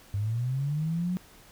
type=linear sweep; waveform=sine; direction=up; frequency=98 to 185 Hz; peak=-26 dBFS; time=0.14-1.17 s; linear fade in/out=0 ms; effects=pink hiss -54 dBFS RMS until 1.51 s